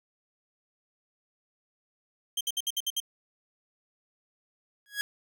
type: tone bursts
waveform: sawtooth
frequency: 3150 Hz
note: G7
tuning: 8 cents sharp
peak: -24 dBFS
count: 7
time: 2.37-3.002 s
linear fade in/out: 5 ms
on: 38 ms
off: 61 ms
type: tone with exponential growth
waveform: sawtooth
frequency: 1661.2 Hz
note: G#6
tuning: in tune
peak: -21 dBFS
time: 4.86-5.01 s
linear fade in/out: 0 ms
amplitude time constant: 31 ms
effects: none